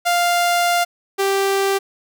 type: tone pair in turn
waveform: sawtooth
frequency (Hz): 698.5 / 392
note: F5 / G4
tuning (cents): 0 / 0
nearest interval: minor seventh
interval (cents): 1000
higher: first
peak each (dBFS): -11 / -12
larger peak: first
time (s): 0.05-0.85 / 1.18-1.79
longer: first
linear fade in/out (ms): 20
effects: none